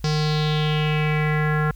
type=tone with low-pass filter sweep; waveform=square; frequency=152.5 Hz; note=D#3; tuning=34 cents flat; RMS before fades=-21 dBFS; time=0.04-1.71 s; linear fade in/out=2 ms; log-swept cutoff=5200 to 1500 Hz; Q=4.1; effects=added 50 Hz sine -36 dBFS peak until 1.75 s + white hiss -57 dBFS RMS until 1.75 s